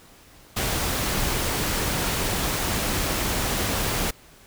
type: noise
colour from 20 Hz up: pink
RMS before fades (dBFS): -25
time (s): 0.56-4.11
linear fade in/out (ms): 10
effects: pink hiss -51 dBFS RMS until 4.46 s